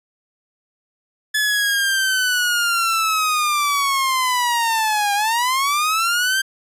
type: linear two-way sweep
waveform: sawtooth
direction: down then up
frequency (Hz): 1723 to 803 to 1587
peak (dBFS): -13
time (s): 1.34-6.42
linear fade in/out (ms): 10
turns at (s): 5.14
effects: resampled to 32000 Hz